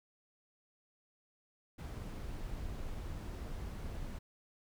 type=noise; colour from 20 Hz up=brown; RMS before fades=-42 dBFS; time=1.78-4.19 s; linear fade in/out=10 ms; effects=none